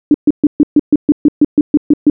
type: tone bursts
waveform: sine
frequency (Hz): 295.1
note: D4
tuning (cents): +8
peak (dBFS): -3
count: 13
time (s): 0.11-2.099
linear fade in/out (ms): 2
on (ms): 33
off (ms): 130
effects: none